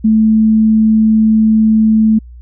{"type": "tone", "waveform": "sine", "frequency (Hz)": 218.9, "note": "A3", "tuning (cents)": -9, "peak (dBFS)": -6, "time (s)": [0.04, 2.19], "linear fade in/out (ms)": 10, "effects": ["added 60 Hz sine -31 dBFS peak until 2.41 s"]}